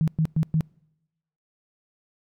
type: tone bursts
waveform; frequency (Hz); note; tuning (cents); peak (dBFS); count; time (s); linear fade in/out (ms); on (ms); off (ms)
sine; 158.4; D#3; +31; -18; 4; 0.01-0.608; 0; 67; 110
effects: noise-tail reverb RT60 0.9 s tail -26 dB re dry